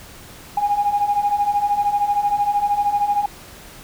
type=beating tone pair; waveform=sine; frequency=810 / 823 Hz; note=G#5 / G#5; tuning=-43 / -16 cents; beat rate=13 Hz; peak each=-21 / -17 dBFS; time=0.57-3.26 s; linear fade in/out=5 ms; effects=tanh soft clip ceiling -9 dBFS + pink hiss -41 dBFS RMS until 3.83 s